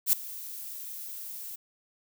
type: noise with ADSR envelope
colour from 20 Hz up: violet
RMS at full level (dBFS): -20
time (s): 0.06-1.56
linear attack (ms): 69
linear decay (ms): 4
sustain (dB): -20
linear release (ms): 9
effects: none